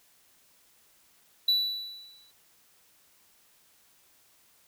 triangle tone with exponential decay, 3951 Hz, B7, in tune, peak -18 dBFS, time 1.48-2.31 s, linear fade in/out 5 ms, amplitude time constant 180 ms, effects white hiss -63 dBFS RMS until 4.67 s

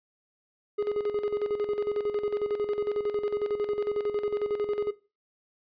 triangle tone with tremolo, 415.3 Hz, G#4, in tune, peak -22 dBFS, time 0.78-4.91 s, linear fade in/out 10 ms, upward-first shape square, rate 11 Hz, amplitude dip 65%, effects noise-tail reverb RT60 0.3 s tail -17 dB re dry + resampled to 11025 Hz

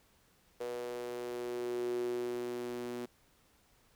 sawtooth tone with high-pass filter sweep, 121.6 Hz, B2, 26 cents flat, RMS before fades -38 dBFS, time 0.6-3.06 s, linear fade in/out 10 ms, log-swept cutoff 460 to 300 Hz, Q 8.2, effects pink hiss -68 dBFS RMS until 3.95 s

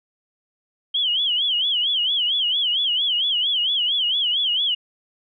sine tone with vibrato, 3136 Hz, G7, in tune, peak -18 dBFS, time 0.94-4.75 s, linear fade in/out 10 ms, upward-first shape sine, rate 4.4 Hz, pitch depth 160 cents each way, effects none

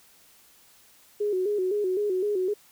sine tone with vibrato, 392 Hz, G4, in tune, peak -23 dBFS, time 1.2-2.54 s, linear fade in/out 10 ms, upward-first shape square, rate 3.9 Hz, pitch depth 99 cents each way, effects white hiss -57 dBFS RMS until 2.71 s

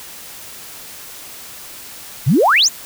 sine exponential sweep, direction up, 108.6 to 7500 Hz, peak -9 dBFS, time 2.26-2.69 s, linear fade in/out 20 ms, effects white hiss -35 dBFS RMS until 2.85 s

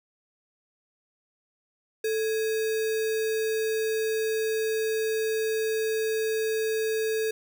sine tone with sample-and-hold, 440 Hz, A4, in tune, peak -24 dBFS, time 2.04-7.31 s, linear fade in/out 5 ms, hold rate 2100 Hz, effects none

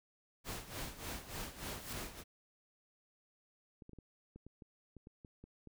pink noise with tremolo, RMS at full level -42 dBFS, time 0.44-2.24 s, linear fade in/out 50 ms, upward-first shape sine, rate 3.4 Hz, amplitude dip 75%
white noise with exponential growth, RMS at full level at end -43 dBFS, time 1.58-1.93 s, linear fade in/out 5 ms, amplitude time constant 75 ms
clicks, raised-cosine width 3 ms, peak -40 dBFS, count 12, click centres 3.822 / 3.894 / 3.933 / 3.987 / 4.36 / 4.466 / 4.622 / 4.967 / 5.071 / 5.248 / 5.44 / 5.673 s
effects none

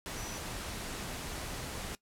sine tone in noise, 5920 Hz, F#8, in tune, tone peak -46 dBFS, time 0.17-0.38 s, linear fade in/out 0 ms, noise pink, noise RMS -40 dBFS, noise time 0.06-1.95 s, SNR -9 dB, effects noise-tail reverb RT60 0.1 s tail -19 dB re dry + low-pass 12000 Hz 12 dB/octave

